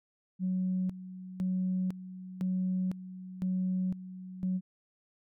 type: tone with tremolo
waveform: sine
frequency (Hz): 185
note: F#3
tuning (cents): 0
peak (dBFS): -27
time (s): 0.39-4.61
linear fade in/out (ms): 50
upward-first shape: square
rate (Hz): 0.99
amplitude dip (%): 80
effects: tanh soft clip ceiling -23 dBFS